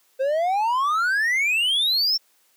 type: exponential sweep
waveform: triangle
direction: up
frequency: 516 to 5510 Hz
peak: -17 dBFS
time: 0.19-2.18 s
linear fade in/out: 20 ms
effects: white hiss -62 dBFS RMS until 2.56 s + high-pass 300 Hz 12 dB/octave